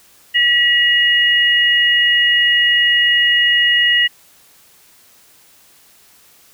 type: tone pair together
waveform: sine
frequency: 1933.2 / 2876 Hz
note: B6 / F#7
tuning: -38 / -50 cents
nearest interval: perfect fifth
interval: 688 cents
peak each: -13 dBFS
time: 0.34-4.08 s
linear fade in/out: 20 ms
effects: white hiss -49 dBFS RMS until 6.53 s